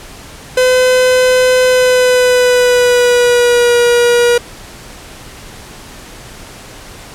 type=tone with pitch glide; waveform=45% pulse; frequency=508 to 479.5 Hz; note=B4 to A#4; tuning=+49 to +49 cents; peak=-7 dBFS; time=0.57-4.38 s; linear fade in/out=5 ms; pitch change=-100 cents; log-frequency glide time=1.65-3.76 s; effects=pink hiss -33 dBFS RMS until 7.14 s + low-pass 11000 Hz 12 dB/octave